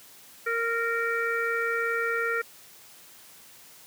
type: harmonic tone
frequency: 462.6 Hz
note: A#4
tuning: 13 cents flat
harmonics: 1 / 3 / 4 / 5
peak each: -30 / -28 / -31 / -36 dBFS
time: 0.46-2.42 s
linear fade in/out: 10 ms
effects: white hiss -51 dBFS RMS until 3.86 s + high-pass 80 Hz 12 dB/octave